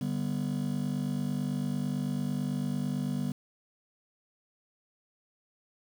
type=chord; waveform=triangle; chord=G major; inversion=second; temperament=just; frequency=147 / 196 / 245 Hz; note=D3 / G3 / B3; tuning=+2 / 0 / -14 cents; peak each=-30 dBFS; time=0.01-3.32 s; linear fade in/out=5 ms; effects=tanh soft clip ceiling -23 dBFS + 8-bit